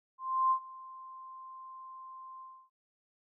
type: tone with ADSR envelope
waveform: sine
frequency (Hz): 1046.5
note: C6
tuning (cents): 0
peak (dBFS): -23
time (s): 0.18-2.7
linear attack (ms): 330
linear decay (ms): 82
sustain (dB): -22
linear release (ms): 290
effects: none